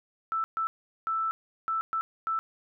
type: tone bursts at uneven times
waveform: sine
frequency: 1322 Hz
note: E6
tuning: 5 cents sharp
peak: -26 dBFS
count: 6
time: 0.32-0.44 / 0.57-0.67 / 1.07-1.31 / 1.68-1.81 / 1.93-2.01 / 2.27-2.39 s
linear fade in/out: 0 ms
effects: none